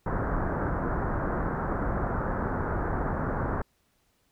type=low-pass noise; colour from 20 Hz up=pink; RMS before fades=-29 dBFS; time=0.06-3.62 s; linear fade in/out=5 ms; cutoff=1600 Hz; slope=48 dB/octave; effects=pink hiss -70 dBFS RMS until 4.31 s